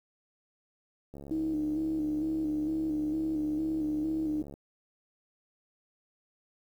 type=click train; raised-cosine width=2 ms; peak=-32 dBFS; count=241; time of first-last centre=1.14-4.539 s; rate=70.6 Hz
type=tone with vibrato; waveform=sine; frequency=311.1 Hz; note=D#4; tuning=in tune; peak=-28 dBFS; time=1.31-4.42 s; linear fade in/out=2 ms; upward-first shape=square; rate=2.2 Hz; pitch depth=35 cents each way
effects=10-bit